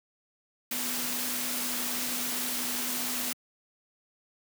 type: tone in noise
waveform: sine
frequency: 246.9 Hz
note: B3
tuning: in tune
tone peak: -40 dBFS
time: 0.71-3.33 s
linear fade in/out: 5 ms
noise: white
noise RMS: -32 dBFS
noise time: 0.71-3.33 s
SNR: -11 dB
effects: high-pass 150 Hz 12 dB/octave